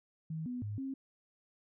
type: tone with pitch steps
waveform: sine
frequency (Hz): 159.3 / 247.5 / 104.1 / 268.4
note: D#3 / B3 / G#2 / C4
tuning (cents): +41 / +4 / +5 / +44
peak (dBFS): -36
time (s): 0.3-0.94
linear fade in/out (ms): 5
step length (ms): 160
effects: none